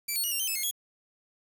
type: tone with pitch steps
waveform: 5% pulse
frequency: 2326 / 4399 / 2905 / 2775 / 3098 / 2604 / 2144 / 3341 Hz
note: D7 / C#8 / F#7 / F7 / G7 / E7 / C7 / G#7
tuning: -17 / -14 / -32 / -12 / -21 / -22 / +42 / +10 cents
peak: -20 dBFS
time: 0.08-0.712 s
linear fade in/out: 10 ms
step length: 79 ms
effects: 8-bit